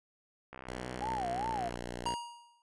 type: click train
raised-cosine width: 0.5 ms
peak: -30 dBFS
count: 80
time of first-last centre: 0.53-1.757 s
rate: 64.4 Hz
type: tone with pitch glide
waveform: 5% pulse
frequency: 62.3 to 60.35 Hz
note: B1 to B1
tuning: +16 to -39 cents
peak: -28 dBFS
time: 0.67-2.15 s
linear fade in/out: 10 ms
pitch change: -55 cents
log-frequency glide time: 1.19-1.57 s
type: tone with vibrato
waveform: sine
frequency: 788 Hz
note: G5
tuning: 9 cents sharp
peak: -33 dBFS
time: 1.01-1.69 s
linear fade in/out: 10 ms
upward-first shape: sine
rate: 2.6 Hz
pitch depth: 240 cents each way
type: tone with exponential decay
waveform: square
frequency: 947 Hz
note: A#5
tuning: 27 cents sharp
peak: -30 dBFS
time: 2.06-2.62 s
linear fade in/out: 1 ms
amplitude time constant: 120 ms
effects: resampled to 24000 Hz